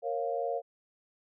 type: chord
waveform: sine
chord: Bb minor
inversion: none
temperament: equal with one note detuned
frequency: 466.2 / 548.9 / 698.5 Hz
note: Bb4 / Db5 / F5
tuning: 0 / -17 / 0 cents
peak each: -34 dBFS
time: 0.02-0.62 s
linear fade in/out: 50 ms
effects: none